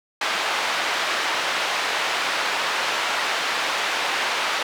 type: band-pass noise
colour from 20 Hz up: pink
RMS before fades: -24 dBFS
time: 0.21-4.63 s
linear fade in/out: 5 ms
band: 830 to 3800 Hz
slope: 12 dB/octave
effects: none